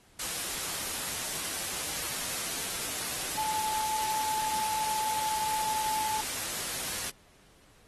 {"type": "tone in noise", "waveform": "sine", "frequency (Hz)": 867, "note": "A5", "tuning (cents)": -26, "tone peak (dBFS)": -30, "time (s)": [3.37, 6.21], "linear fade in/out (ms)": 5, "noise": "white", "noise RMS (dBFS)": -34, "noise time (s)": [0.19, 7.1], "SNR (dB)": 1, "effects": ["pink hiss -61 dBFS RMS until 7.87 s", "AAC 32 kbps"]}